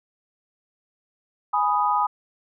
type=chord; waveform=sine; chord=G# minor; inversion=none; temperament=equal; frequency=830.6 / 987.8 / 1244.5 Hz; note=G#5 / B5 / D#6; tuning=0 / 0 / 0 cents; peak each=-23 dBFS; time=1.53-2.07 s; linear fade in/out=10 ms; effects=none